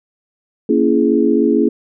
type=chord; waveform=sine; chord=A# half-diminished seventh; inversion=none; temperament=just; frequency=233.1 / 279.7 / 335.6 / 419.5 Hz; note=A#3 / C#4 / E4 / G#4; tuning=0 / +16 / +31 / +17 cents; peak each=-16 dBFS; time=0.69-1.69 s; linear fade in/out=5 ms; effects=none